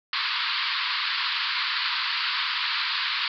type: band-pass noise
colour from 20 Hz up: white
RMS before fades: -27 dBFS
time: 0.13-3.28 s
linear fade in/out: 2 ms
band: 950 to 4700 Hz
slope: 96 dB/octave
effects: none